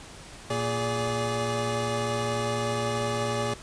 25% pulse tone cluster, 116.7 / 414.3 / 578 Hz, A#2 / G#4 / D5, +2 / -4 / -28 cents, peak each -27 dBFS, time 0.5-3.54 s, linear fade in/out 5 ms, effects pink hiss -45 dBFS RMS until 3.62 s + resampled to 22050 Hz

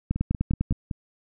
two click trains, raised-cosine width 5 ms, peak -11 / -17 dBFS, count 7 / 5, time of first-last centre 0.11-0.71 / 0.16-0.912 s, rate 10 / 5.32 Hz, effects none

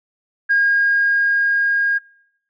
sine tone with level ramp, 1626 Hz, G#6, 37 cents flat, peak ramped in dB -11 to -14 dBFS, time 0.49-1.99 s, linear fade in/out 20 ms, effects noise-tail reverb RT60 0.8 s tail -26 dB re dry + tanh soft clip ceiling -7 dBFS

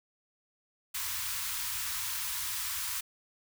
white band-stop noise, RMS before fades -35 dBFS, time 0.94-3.01 s, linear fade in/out 10 ms, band 120 to 900 Hz, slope 96 dB/octave, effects none

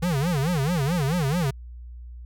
square tone with vibrato, 155.56 Hz, D#3, in tune, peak -22 dBFS, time 0.02-1.51 s, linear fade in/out 10 ms, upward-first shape sine, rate 4.6 Hz, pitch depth 270 cents each way, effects added 60 Hz sine -37 dBFS peak until 2.25 s

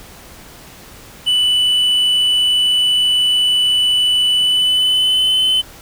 triangle tone with pitch glide, 2978 to 3042 Hz, F#7 to F#7, +11 to +47 cents, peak -10 dBFS, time 1.26-5.62 s, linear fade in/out 20 ms, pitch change +36 cents, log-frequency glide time 4.34-5.42 s, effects pink hiss -39 dBFS RMS until 5.81 s

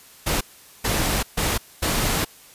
pink noise bursts at uneven times, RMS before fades -22 dBFS, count 4, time 0.26-0.41 / 0.84-1.23 / 1.37-1.58 / 1.82-2.25 s, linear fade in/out 10 ms, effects white hiss -48 dBFS RMS until 2.54 s + resampled to 32000 Hz

